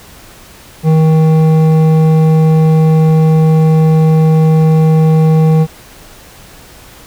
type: tone with hard clipping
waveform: sine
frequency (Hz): 158.4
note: D#3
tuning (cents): +31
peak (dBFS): -7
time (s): 0.83-5.67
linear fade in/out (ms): 50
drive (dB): 10
effects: pink hiss -37 dBFS RMS until 7.06 s